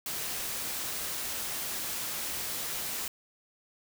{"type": "noise", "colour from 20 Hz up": "white", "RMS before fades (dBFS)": -35, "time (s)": [0.06, 3.08], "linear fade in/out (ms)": 2, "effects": []}